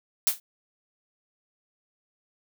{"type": "noise with exponential decay", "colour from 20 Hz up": "blue", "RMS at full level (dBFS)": -17, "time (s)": [0.27, 0.4], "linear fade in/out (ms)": 2, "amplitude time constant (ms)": 28, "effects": []}